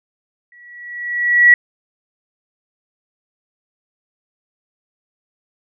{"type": "tone with exponential growth", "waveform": "sine", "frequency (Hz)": 1933, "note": "B6", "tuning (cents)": -38, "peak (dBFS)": -3, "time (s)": [0.52, 1.54], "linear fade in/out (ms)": 2, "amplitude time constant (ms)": 220, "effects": []}